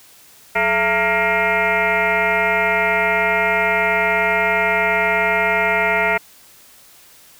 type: tone with frequency modulation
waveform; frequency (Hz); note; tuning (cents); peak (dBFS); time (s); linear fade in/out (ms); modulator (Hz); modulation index
sine; 1400; F6; +4; -14; 0.55-6.18; 10; 243; 4
effects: white hiss -47 dBFS RMS until 7.39 s